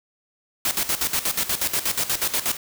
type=noise with tremolo; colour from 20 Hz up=white; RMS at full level=-22 dBFS; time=0.65-2.57 s; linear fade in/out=2 ms; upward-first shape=square; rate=8.3 Hz; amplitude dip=75%; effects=none